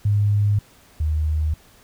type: tone pair in turn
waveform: sine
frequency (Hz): 103 / 77.16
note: G#2 / D#2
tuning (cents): -14 / -14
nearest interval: perfect fourth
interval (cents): 500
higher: first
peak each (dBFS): -15 / -18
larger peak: first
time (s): 0.05-0.59 / 1-1.54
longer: neither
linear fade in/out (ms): 5
effects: pink hiss -52 dBFS RMS until 1.83 s